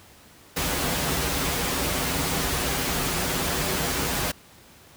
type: noise with comb filter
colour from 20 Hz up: pink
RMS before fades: -25 dBFS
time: 0.56-4.32 s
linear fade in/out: 10 ms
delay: 9.3 ms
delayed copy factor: -0.6
effects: pink hiss -51 dBFS RMS until 4.96 s + high-pass 60 Hz 12 dB/octave